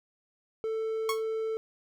triangle tone, 443.1 Hz, A4, 12 cents sharp, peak -27 dBFS, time 0.64-1.57 s, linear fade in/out 0 ms
sawtooth tone with exponential decay, 1100 Hz, C#6, 14 cents flat, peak -21 dBFS, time 1.09-1.24 s, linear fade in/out 2 ms, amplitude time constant 32 ms
effects none

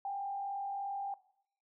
sine tone with frequency modulation, 795 Hz, G5, 24 cents sharp, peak -35 dBFS, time 0.05-1.14 s, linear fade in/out 2 ms, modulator 43 Hz, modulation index 0.47, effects noise-tail reverb RT60 0.7 s tail -20 dB re dry

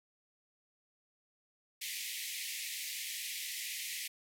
pink band-pass noise, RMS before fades -41 dBFS, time 1.81-4.08 s, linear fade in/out 10 ms, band 1900 to 16000 Hz, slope 96 dB/octave, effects none

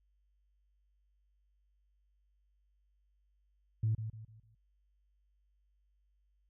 sine tone with echo, 110 Hz, A2, in tune, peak -27 dBFS, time 3.83-3.95 s, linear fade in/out 5 ms, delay 150 ms, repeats 4, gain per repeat -9 dB, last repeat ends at 4.55 s, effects tanh soft clip ceiling -23 dBFS + added 50 Hz sine -70 dBFS peak until 6.49 s

